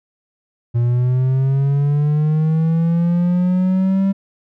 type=linear sweep; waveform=triangle; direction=up; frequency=117.7 to 196 Hz; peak=-11 dBFS; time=0.74-4.13 s; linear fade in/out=20 ms; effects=none